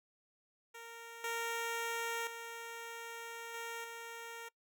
10% pulse tone with level steps, 462.9 Hz, A#4, 12 cents flat, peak -40 / -28 / -36 / -33 / -37 dBFS, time 0.74-4.49 s, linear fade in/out 10 ms, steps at 1.24 / 2.27 / 3.54 / 3.84 s, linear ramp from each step 2 ms, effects noise-tail reverb RT60 0.1 s tail -23 dB re dry

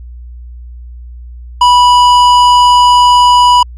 triangle tone with tanh clipping, 982 Hz, B5, 10 cents flat, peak -5 dBFS, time 1.61-3.63 s, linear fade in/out 5 ms, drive 17 dB, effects added 60 Hz sine -26 dBFS peak until 3.77 s

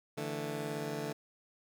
15% pulse chord, D suspended second, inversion none, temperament just, 146.83 / 165.19 / 220.2 Hz, D3 / E3 / A3, 0 / +4 / +2 cents, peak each -33 / -37 / -36 dBFS, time 0.17-1.13 s, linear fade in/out 10 ms, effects none

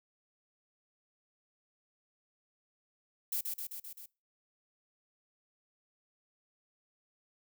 violet noise with echo, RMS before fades -34 dBFS, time 3.32-3.41 s, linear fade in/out 5 ms, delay 130 ms, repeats 5, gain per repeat -3 dB, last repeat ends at 4.06 s, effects noise-tail reverb RT60 0.3 s tail -24 dB re dry

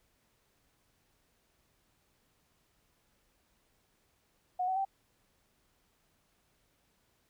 sine tone with pitch steps, 730 / 753.6 / 777.9 Hz, F#5 / F#5 / G5, -24 / +32 / -14 cents, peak -29 dBFS, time 4.59-4.851 s, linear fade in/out 10 ms, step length 87 ms, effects pink hiss -73 dBFS RMS until 7.29 s

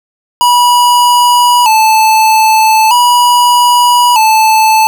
square tone with vibrato, 923 Hz, A#5, 17 cents flat, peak -5 dBFS, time 0.41-4.87 s, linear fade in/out 0 ms, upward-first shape square, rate 0.4 Hz, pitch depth 91 cents each way, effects none

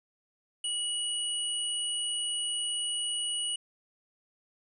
sine tone pair together, 2915 / 9059 Hz, F#7 / C#9, -26 / +37 cents, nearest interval octave + minor sixth, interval 1963 cents, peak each -31 / -34 dBFS, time 0.64-3.56 s, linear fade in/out 5 ms, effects none

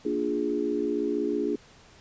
sine chord, Bb dominant seventh, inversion none, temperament equal, 233.1 / 293.7 / 349.2 / 415.3 Hz, Bb3 / D4 / F4 / Ab4, 0 / 0 / 0 / 0 cents, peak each -34 / -29 / -31 / -29 dBFS, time 0.05-1.56 s, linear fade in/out 5 ms, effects pink hiss -54 dBFS RMS until 2 s + resampled to 16000 Hz

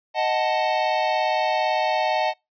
square chord, D# diminished, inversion none, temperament equal, 622.3 / 740 / 880 Hz, D#5 / F#5 / A5, 0 / 0 / 0 cents, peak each -25 dBFS, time 0.14-2.34 s, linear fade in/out 50 ms, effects noise-tail reverb RT60 0.2 s tail -26 dB re dry + resampled to 11025 Hz

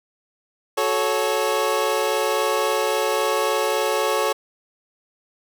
25% pulse chord, F# minor, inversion none, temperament equal with one note detuned, 370 / 433.7 / 554.4 Hz, F#4 / A4 / C#5, 0 / -25 / 0 cents, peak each -24 / -19 / -19 dBFS, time 0.77-4.33 s, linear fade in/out 10 ms, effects none

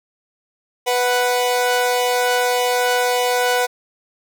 sawtooth tone pair together, 493.9 / 740 Hz, B4 / F#5, 0 / 0 cents, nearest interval perfect fifth, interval 700 cents, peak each -14 / -16 dBFS, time 0.86-3.67 s, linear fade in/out 20 ms, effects none

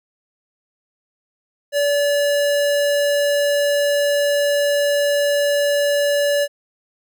square tone, 575 Hz, D5, 37 cents flat, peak -16 dBFS, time 1.72-6.48 s, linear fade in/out 50 ms, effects none

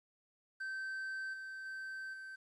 triangle tone with level steps, 1550 Hz, G6, 20 cents flat, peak -37 / -42 / -40 / -44 dBFS, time 0.6-2.36 s, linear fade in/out 10 ms, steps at 1.33 / 1.65 / 2.13 s, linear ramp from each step 10 ms, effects resampled to 24000 Hz + 12-bit

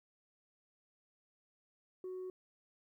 sine tone, 370 Hz, F#4, in tune, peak -39 dBFS, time 2.04-2.3 s, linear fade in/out 2 ms, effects tanh soft clip ceiling -39 dBFS + 13-bit

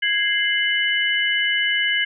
sine tone cluster, 1654 / 2093 / 2977 Hz, G#6 / C7 / F#7, -8 / 0 / +10 cents, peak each -22 dBFS, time 0.02-2.05 s, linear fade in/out 10 ms, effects none

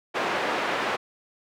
pink band-pass noise, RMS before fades -27 dBFS, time 0.14-0.97 s, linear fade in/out 20 ms, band 430 to 2300 Hz, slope 12 dB/octave, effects none

